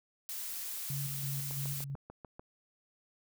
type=noise; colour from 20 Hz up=blue; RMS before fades=-40 dBFS; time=0.29-1.84 s; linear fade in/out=0 ms
type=tone with tremolo; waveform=sine; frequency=138.59 Hz; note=C#3; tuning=in tune; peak=-35 dBFS; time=0.9-1.95 s; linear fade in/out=2 ms; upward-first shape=square; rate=3 Hz; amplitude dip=40%
type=click train; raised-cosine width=1 ms; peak=-33 dBFS; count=7; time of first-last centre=1.51-2.395 s; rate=6.78 Hz
effects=none